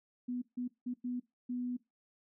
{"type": "tone bursts at uneven times", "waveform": "sine", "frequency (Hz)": 246.9, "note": "B3", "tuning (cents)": 0, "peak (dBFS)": -34, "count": 5, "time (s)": [[0.28, 0.42], [0.57, 0.68], [0.86, 0.94], [1.04, 1.2], [1.49, 1.77]], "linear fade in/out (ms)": 10, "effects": ["noise-tail reverb RT60 0.2 s tail -19 dB re dry"]}